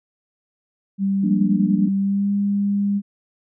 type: tone with pitch glide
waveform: sine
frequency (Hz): 196 to 201.4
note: G3 to G3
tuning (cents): 0 to +47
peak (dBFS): -17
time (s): 0.98-3.02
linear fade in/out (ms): 50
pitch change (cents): +47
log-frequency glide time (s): 1.97-2.31
type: chord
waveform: sine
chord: Bb dominant seventh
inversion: second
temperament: equal with one note detuned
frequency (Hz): 174.61 / 206 / 233.1 / 293.7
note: F3 / Ab3 / Bb3 / D4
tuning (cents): 0 / -14 / 0 / 0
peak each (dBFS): -24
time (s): 1.23-1.89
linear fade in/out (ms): 10
effects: none